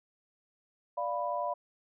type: chord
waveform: sine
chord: B diminished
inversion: first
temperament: equal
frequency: 587.3 / 698.5 / 987.8 Hz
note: D5 / F5 / B5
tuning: 0 / 0 / 0 cents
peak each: -35 / -35 / -34 dBFS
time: 0.97-1.54 s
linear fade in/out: 10 ms
effects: none